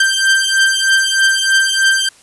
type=beating tone pair; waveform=sawtooth; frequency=1568 / 1571.2 Hz; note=G6 / G6; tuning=0 / +4 cents; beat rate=3.2 Hz; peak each=-10 dBFS; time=0-2.09 s; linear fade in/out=5 ms; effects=white hiss -46 dBFS RMS until 2.22 s + resampled to 24000 Hz